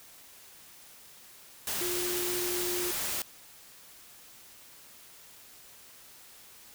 sine tone in noise, 355.8 Hz, F4, 32 cents sharp, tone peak -33 dBFS, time 1.81-2.91 s, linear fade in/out 2 ms, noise white, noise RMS -33 dBFS, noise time 1.67-3.22 s, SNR -3 dB, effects white hiss -53 dBFS RMS until 6.74 s

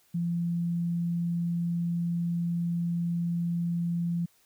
sine tone, 171.1 Hz, F3, 35 cents flat, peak -26 dBFS, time 0.14-4.26 s, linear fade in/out 10 ms, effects white hiss -65 dBFS RMS until 4.45 s

